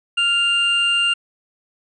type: tone pair together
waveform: triangle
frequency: 1397 / 2794 Hz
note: F6 / F7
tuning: 0 / 0 cents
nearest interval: octave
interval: 1200 cents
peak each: -22 / -14 dBFS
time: 0.17-1.14 s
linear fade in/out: 10 ms
effects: resampled to 24000 Hz

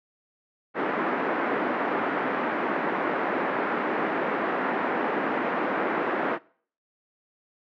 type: band-pass noise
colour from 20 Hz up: pink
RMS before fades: -27 dBFS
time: 0.74-6.39 s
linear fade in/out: 50 ms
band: 250 to 1900 Hz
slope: 24 dB/octave
effects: noise-tail reverb RT60 0.5 s tail -23 dB re dry

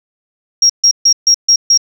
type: tone bursts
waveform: sine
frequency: 5600 Hz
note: F8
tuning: 4 cents sharp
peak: -4 dBFS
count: 6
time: 0.62-1.776 s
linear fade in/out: 5 ms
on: 76 ms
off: 140 ms
effects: tanh soft clip ceiling 0 dBFS

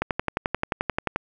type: click train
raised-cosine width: 0.5 ms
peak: -8 dBFS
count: 14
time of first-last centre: 0.02-1.16 s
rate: 11.4 Hz
effects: none

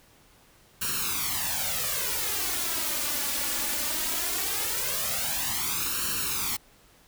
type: noise with flanger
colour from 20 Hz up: white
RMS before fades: -29 dBFS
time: 0.81-6.57 s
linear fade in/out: 10 ms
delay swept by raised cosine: 0.71 to 3.51 ms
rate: 0.19 Hz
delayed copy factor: +0.8
effects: pink hiss -58 dBFS RMS until 7.07 s

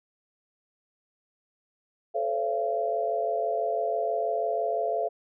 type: tone cluster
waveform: sine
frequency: 436.5 / 516 / 562 / 682 Hz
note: A4 / C5 / C#5 / F5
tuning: -14 / -24 / +24 / -41 cents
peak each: -31 / -34 / -34 / -27 dBFS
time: 2.14-5.09 s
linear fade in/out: 20 ms
effects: none

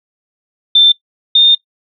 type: tone pair in turn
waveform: sine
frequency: 3561 / 3636 Hz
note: A7 / A#7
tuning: +20 / -44 cents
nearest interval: unison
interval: 36 cents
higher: second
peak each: -4 dBFS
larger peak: neither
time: 0.75-0.92 / 1.35-1.55 s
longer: second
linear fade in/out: 5 ms
effects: noise-tail reverb RT60 0.1 s tail -18 dB re dry

